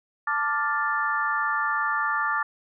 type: harmonic tone with a mistuned harmonic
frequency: 294 Hz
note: D4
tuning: 2 cents sharp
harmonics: 3 / 4 / 5 / 6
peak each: -31 / -26 / -29 / -28 dBFS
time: 0.27-2.43 s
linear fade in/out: 5 ms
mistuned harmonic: 5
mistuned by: -83 cents
effects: none